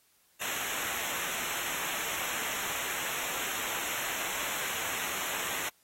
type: noise with comb filter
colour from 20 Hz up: pink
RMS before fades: -35 dBFS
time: 0.41-5.69 s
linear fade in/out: 5 ms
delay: 0.21 ms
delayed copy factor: -0.95
effects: white hiss -67 dBFS RMS until 5.83 s + AAC 48 kbps